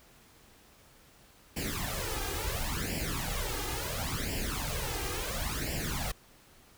pink noise with flanger, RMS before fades -34 dBFS, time 1.56-6.12 s, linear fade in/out 10 ms, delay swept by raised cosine 0.39 to 2.49 ms, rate 0.72 Hz, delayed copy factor +0.8, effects pink hiss -59 dBFS RMS until 6.77 s

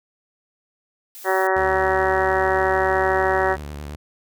blue noise, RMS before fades -39 dBFS, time 1.15-1.47 s, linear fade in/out 0 ms
harmonic tone, 189.2 Hz, F#3, 39 cents sharp, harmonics 2 / 3 / 4 / 5 / 6 / 7 / 8 / 9 / 10, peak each -22 / -24 / -23 / -26 / -30 / -30 / -29 / -29 / -27 dBFS, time 1.24-3.57 s, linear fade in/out 50 ms
sawtooth tone with vibrato, 73.42 Hz, D2, in tune, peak -27 dBFS, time 1.56-3.96 s, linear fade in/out 5 ms, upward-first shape triangle, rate 9.4 Hz, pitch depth 69 cents each way
effects none

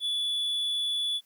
triangle tone, 3438 Hz, A7, 41 cents flat, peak -25 dBFS, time 0-1.21 s, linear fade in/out 50 ms, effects white hiss -67 dBFS RMS until 1.25 s + high-pass 100 Hz 12 dB/octave

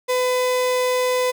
35% pulse tone, 503 Hz, B4, 32 cents sharp, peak -16 dBFS, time 0.08-1.32 s, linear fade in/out 20 ms, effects none

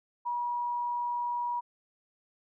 sine tone, 963 Hz, B5, 44 cents flat, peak -29 dBFS, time 0.25-1.61 s, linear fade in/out 20 ms, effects none

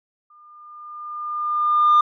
sine tone with exponential growth, 1206 Hz, D6, 46 cents sharp, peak -8 dBFS, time 0.3-2.01 s, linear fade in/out 5 ms, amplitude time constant 370 ms, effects tanh soft clip ceiling -9 dBFS

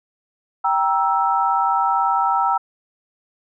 sine chord, E diminished, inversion first, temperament equal with one note detuned, 784 / 942.1 / 1318.5 Hz, G5 / Bb5 / E6, 0 / +18 / 0 cents, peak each -20 dBFS, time 0.64-2.58 s, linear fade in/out 10 ms, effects none

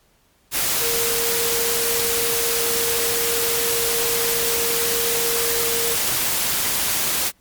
sine tone in noise, 466.2 Hz, A#4, in tune, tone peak -25 dBFS, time 0.79-5.97 s, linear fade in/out 50 ms, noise white, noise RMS -21 dBFS, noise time 0.51-7.32 s, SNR -7 dB, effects pink hiss -60 dBFS RMS until 7.4 s + MP3 96 kbps

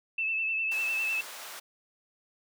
sine tone with vibrato, 2637 Hz, E7, in tune, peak -27 dBFS, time 0.18-1.21 s, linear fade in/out 5 ms, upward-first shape sine, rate 9.9 Hz, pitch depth 33 cents each way
pink high-pass noise, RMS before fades -43 dBFS, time 0.71-1.6 s, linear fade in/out 10 ms, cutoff 810 Hz, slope 12 dB/octave
effects none

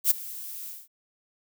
violet noise with ADSR envelope, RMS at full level -18 dBFS, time 0.04-0.88 s, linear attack 67 ms, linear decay 12 ms, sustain -20 dB, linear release 200 ms, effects none

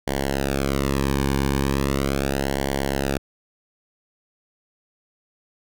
sawtooth tone with flanger, 68.6 Hz, C#2, 17 cents flat, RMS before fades -23 dBFS, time 0.07-3.18 s, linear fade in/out 5 ms, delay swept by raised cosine 0.78 to 1.53 ms, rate 0.38 Hz, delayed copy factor -1, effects none

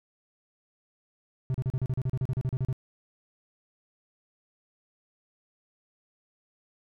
triangle tone bursts, 129.6 Hz, C3, 16 cents flat, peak -23 dBFS, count 16, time 1.5-2.728 s, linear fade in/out 0 ms, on 43 ms, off 36 ms, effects none

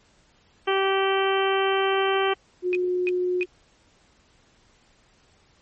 harmonic tone, 387.8 Hz, G4, 19 cents flat, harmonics 1 / 2 / 3 / 4 / 5 / 6 / 7 / 8, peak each -22 / -27 / -28 / -31 / -34 / -34 / -34 / -31 dBFS, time 0.67-2.34 s, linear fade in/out 10 ms
sine tone, 361.3 Hz, F#4, 41 cents flat, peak -21 dBFS, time 2.62-3.46 s, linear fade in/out 50 ms
sine tone bursts, 2489 Hz, D#7, in tune, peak -24 dBFS, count 3, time 2.73-3.43 s, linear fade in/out 0 ms, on 20 ms, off 320 ms
effects pink hiss -60 dBFS RMS until 5.61 s + MP3 32 kbps

